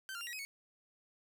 sawtooth tone with pitch steps, 1548 / 1392 / 2787 / 1914 / 2532 / 2216 Hz, G6 / F6 / F7 / A#6 / D#7 / C#7, -22 / -6 / -4 / +45 / +30 / -1 cents, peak -38 dBFS, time 0.09-0.45 s, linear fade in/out 0 ms, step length 60 ms, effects none

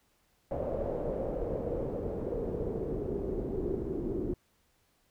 pink noise with low-pass filter sweep, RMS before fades -34 dBFS, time 0.51-4.34 s, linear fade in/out 2 ms, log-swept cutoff 580 to 350 Hz, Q 4.4, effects pink hiss -71 dBFS RMS until 5.1 s

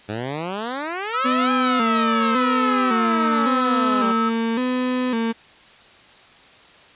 10% pulse exponential two-way sweep, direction up then down, 100.5 to 820 to 190.9 Hz, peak -17 dBFS, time 0.08-4.13 s, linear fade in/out 20 ms, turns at 1.52 s
sine tone, 1300 Hz, E6, 24 cents flat, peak -20 dBFS, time 1.13-4.3 s, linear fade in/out 20 ms
35% pulse tone with vibrato, 240 Hz, B3, 49 cents flat, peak -18 dBFS, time 1.24-5.33 s, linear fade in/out 20 ms, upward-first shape square, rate 0.9 Hz, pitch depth 89 cents each way
effects white hiss -48 dBFS RMS until 6.95 s + resampled to 8000 Hz

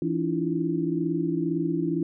sine tone cluster, 166.1 / 285.8 / 321.2 / 343.2 Hz, E3 / D4 / E4 / F4, +13 / -47 / -45 / -30 cents, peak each -29 dBFS, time 0.02-2.03 s, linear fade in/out 2 ms, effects none

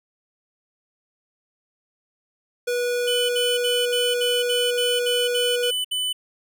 square tone, 487.1 Hz, B4, 24 cents flat, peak -22 dBFS, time 2.67-5.71 s, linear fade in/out 10 ms
square tone bursts, 3000 Hz, F#7, 23 cents sharp, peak -23 dBFS, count 11, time 3.07-6.13 s, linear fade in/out 10 ms, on 220 ms, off 64 ms
effects none

